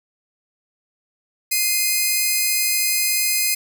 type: tone pair together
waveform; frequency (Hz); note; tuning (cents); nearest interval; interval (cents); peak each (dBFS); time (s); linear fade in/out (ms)
5% pulse; 2093 / 2489; C7 / D#7; 0 / 0; minor third; 300; -11 / -10; 1.51-3.55; 10
effects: none